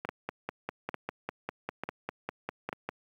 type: two click trains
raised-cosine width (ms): 0.5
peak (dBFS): -18 / -19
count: 15 / 4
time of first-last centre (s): 0.09-2.89 / 0.05-2.729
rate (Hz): 5 / 1.12
effects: high-pass 150 Hz 12 dB/octave + 10-bit